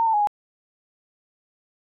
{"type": "tone with pitch steps", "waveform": "sine", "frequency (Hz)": [914, 891, 834, 826], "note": ["A#5", "A5", "G#5", "G#5"], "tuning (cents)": [-34, 22, 7, -10], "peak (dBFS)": -17, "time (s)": [0, 0.272], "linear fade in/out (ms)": 0, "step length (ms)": 68, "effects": []}